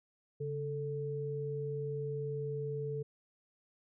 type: tone pair together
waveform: sine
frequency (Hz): 140.69 / 440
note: C#3 / A4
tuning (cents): +26 / 0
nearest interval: octave + minor sixth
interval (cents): 1974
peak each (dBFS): -38 / -37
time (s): 0.4-3.03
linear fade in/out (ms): 10
effects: none